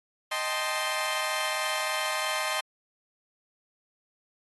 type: chord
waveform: 15% pulse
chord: A half-diminished seventh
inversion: second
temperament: equal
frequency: 622.3 / 784 / 880 / 1046.5 Hz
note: Eb5 / G5 / A5 / C6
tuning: 0 / 0 / 0 / 0 cents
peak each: -26 / -30 / -30 / -25 dBFS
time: 0.31-2.61 s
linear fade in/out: 10 ms
effects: AAC 32 kbps

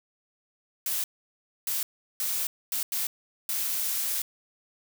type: noise bursts at uneven times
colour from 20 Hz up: blue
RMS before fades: -29 dBFS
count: 6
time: 0.86-1.04 / 1.67-1.83 / 2.2-2.47 / 2.72-2.83 / 2.92-3.07 / 3.49-4.22 s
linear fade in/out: 2 ms
effects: none

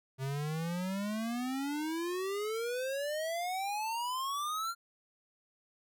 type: exponential sweep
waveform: square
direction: up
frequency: 130.8 to 1396.9 Hz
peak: -34 dBFS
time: 0.18-4.75 s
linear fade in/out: 50 ms
effects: none

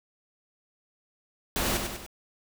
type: noise with echo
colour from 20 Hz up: pink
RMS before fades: -28 dBFS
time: 1.56-1.77 s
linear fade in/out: 0 ms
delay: 98 ms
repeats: 3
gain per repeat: -5 dB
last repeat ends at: 2.064 s
effects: none

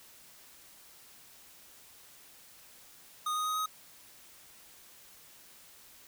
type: tone with pitch steps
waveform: square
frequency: 1236 / 1244.6 / 1253.3 / 1262 Hz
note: D#6 / D#6 / D#6 / D#6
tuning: -12 / 0 / +12 / +24 cents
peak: -31 dBFS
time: 3.26-3.66 s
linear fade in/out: 5 ms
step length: 100 ms
effects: white hiss -56 dBFS RMS until 6.07 s

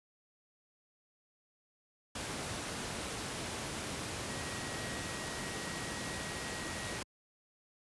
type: tone in noise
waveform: sine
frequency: 1900 Hz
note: A#6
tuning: 33 cents sharp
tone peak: -47 dBFS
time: 4.29-6.98 s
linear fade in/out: 5 ms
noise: pink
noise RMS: -39 dBFS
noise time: 2.15-7.03 s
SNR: -11 dB
effects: high-pass 80 Hz 12 dB/octave + resampled to 24000 Hz

